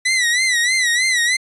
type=tone with vibrato; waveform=sawtooth; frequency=1975.5 Hz; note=B6; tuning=in tune; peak=-11 dBFS; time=0.05-1.37 s; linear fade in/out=10 ms; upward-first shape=sine; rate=3.2 Hz; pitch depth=100 cents each way; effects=resampled to 24000 Hz